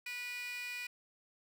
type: tone with high-pass filter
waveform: 15% pulse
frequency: 489.9 Hz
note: B4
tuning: 14 cents flat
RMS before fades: -42 dBFS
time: 0.06-0.87 s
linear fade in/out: 5 ms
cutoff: 2500 Hz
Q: 5.4
effects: none